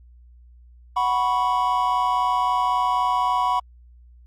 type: chord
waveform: triangle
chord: F# suspended fourth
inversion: none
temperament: equal with one note detuned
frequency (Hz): 740 / 984.9 / 1108.7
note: F#5 / B5 / C#6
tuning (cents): 0 / -5 / 0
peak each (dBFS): -23 / -19 / -23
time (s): 0.96-3.6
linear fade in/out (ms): 10
effects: added 60 Hz sine -46 dBFS peak until 4.26 s + Opus 48 kbps